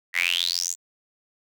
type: tone with high-pass filter sweep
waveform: square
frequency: 43.59 Hz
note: F1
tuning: 3 cents flat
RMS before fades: -25 dBFS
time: 0.13-0.76 s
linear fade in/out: 50 ms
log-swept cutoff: 1900 to 7500 Hz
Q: 9.5
effects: none